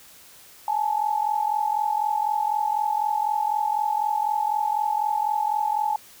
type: tone pair together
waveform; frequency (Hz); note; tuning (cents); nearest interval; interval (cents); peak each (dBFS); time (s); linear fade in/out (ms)
sine; 838 / 882; G#5 / A5; +15 / +4; minor second; 89; -23 / -25; 0.68-5.96; 2
effects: white hiss -49 dBFS RMS until 6.2 s